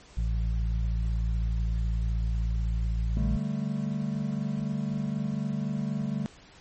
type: harmonic tone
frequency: 56 Hz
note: A1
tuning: 31 cents sharp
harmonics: 1 / 2 / 3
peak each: -25 / -34 / -38 dBFS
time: 0.17-3.37 s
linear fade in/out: 5 ms
type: chord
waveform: triangle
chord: D suspended fourth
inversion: none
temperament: equal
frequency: 146.83 / 196 / 220 Hz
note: D3 / G3 / A3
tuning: 0 / 0 / 0 cents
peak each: -30 dBFS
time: 3.17-6.26 s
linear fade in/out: 0 ms
effects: pink hiss -53 dBFS RMS until 6.6 s + MP3 32 kbps